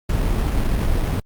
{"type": "noise with sample-and-hold", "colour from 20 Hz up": "brown", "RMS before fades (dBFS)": -19, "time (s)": [0.09, 1.2], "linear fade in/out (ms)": 5, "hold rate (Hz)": 4410, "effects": ["Opus 48 kbps"]}